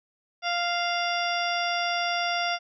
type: harmonic tone with a mistuned harmonic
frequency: 697 Hz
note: F5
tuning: 4 cents flat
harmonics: 1 / 2 / 3 / 4 / 5 / 7 / 8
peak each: -28 / -31 / -33 / -34 / -35 / -36 / -37 dBFS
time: 0.42-2.59 s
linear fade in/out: 50 ms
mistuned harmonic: 7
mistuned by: -22 cents
effects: none